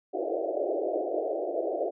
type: band-pass noise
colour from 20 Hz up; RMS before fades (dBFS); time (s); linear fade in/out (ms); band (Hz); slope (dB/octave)
white; -30; 0.13-1.91; 20; 310 to 710; 96
effects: none